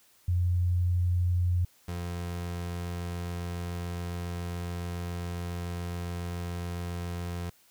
sine / 30% pulse tone pair in turn, 88.8 / 87.17 Hz, F2 / F2, +29 / -3 cents, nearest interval unison, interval 32 cents, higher first, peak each -23 / -30 dBFS, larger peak first, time 0.28-1.65 / 1.88-7.5 s, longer second, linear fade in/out 5 ms, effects white hiss -62 dBFS RMS until 7.7 s

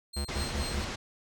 30% pulse tone with tremolo, 4186 Hz, C8, in tune, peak -33 dBFS, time 0.13-0.85 s, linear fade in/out 10 ms, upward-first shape triangle, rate 4.2 Hz, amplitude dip 95%
square tone bursts, 70.5 Hz, C#2, 30 cents sharp, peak -31 dBFS, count 4, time 0.16-0.821 s, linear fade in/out 10 ms, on 91 ms, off 99 ms
pink low-pass noise, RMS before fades -36 dBFS, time 0.28-0.96 s, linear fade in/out 10 ms, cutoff 6800 Hz, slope 24 dB/octave
sine tone with exponential decay, 2082 Hz, C7, 9 cents flat, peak -36 dBFS, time 0.31-0.39 s, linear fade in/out 5 ms, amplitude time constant 16 ms
effects none

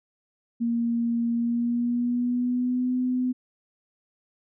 sine tone with pitch glide, 234 to 252.2 Hz, A#3 to B3, +7 to +36 cents, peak -22 dBFS, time 0.6-3.33 s, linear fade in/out 20 ms, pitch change +129 cents, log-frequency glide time 1.33-2.94 s, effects none

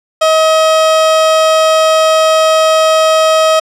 30% pulse tone, 635 Hz, D#5, 35 cents sharp, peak -4 dBFS, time 0.21-3.6 s, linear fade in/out 10 ms, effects low-pass 8000 Hz 12 dB/octave

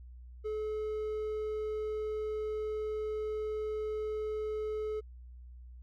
triangle tone, 429.3 Hz, A4, 43 cents flat, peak -31 dBFS, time 0.44-5.01 s, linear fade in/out 20 ms, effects added 61 Hz sine -47 dBFS peak until 5.82 s

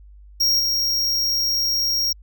square tone with level steps, 5588 Hz, F8, in tune, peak -16 / -19 dBFS, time 0.4-2.13 s, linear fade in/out 10 ms, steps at 0.59 s, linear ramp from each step 10 ms, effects added 50 Hz sine -42 dBFS peak until 2.22 s

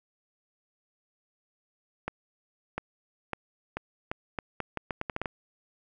accelerating click train, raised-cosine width 0.5 ms, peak -16 dBFS, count 14, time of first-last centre 2.08-5.258 s, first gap 700 ms, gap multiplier 0.79, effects none

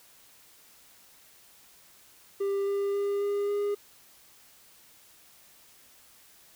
triangle tone with pitch steps, 396.7 / 399.7 / 402.7 / 405.7 / 408.8 Hz, G4 / G4 / G4 / G#4 / G#4, +21 / +34 / +47 / -41 / -27 cents, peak -24 dBFS, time 2.4-3.75 s, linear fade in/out 10 ms, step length 270 ms, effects white hiss -57 dBFS RMS until 6.55 s

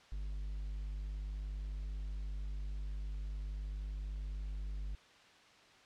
triangle tone, 50.2 Hz, G1, 42 cents sharp, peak -36 dBFS, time 0.12-4.95 s, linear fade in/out 0 ms, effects white hiss -61 dBFS RMS until 5.85 s + low-pass 4000 Hz 12 dB/octave

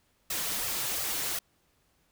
white noise with flanger, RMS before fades -32 dBFS, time 0.3-1.39 s, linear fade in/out 5 ms, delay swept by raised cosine 1.5 to 7.3 ms, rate 2.8 Hz, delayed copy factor +0.8, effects pink hiss -70 dBFS RMS until 2.11 s

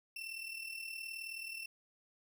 35% pulse tone with amplitude modulation, 2688 Hz, E7, 33 cents sharp, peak -38 dBFS, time 0.16-1.66 s, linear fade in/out 5 ms, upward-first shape sine, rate 39 Hz, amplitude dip 60%, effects none

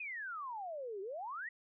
sine exponential two-way sweep, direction down then up, 2559 to 373.7 to 1986 Hz, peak -40 dBFS, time 0-1.49 s, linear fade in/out 5 ms, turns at 1.01 s, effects none

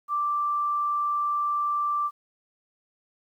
sine tone, 1174.7 Hz, D6, in tune, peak -23 dBFS, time 0.08-2.11 s, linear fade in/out 50 ms, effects 10-bit

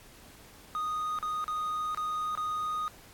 triangle tone with dropouts, 1240 Hz, D#6, 6 cents flat, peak -28 dBFS, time 0.75-2.88 s, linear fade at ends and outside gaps 0 ms, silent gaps 1.188-1.227 / 1.442-1.48 / 1.947-1.974 / 2.352-2.375 s, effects pink hiss -54 dBFS RMS until 3.13 s + AAC 64 kbps

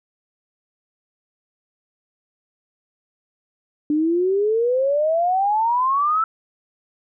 sine exponential sweep, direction up, 293.7 to 1334 Hz, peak -16 dBFS, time 3.9-6.24 s, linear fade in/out 2 ms, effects none

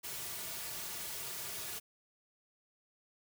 white noise with comb filter, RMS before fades -42 dBFS, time 0.03-1.8 s, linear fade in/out 20 ms, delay 3.8 ms, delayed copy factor -0.65, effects none

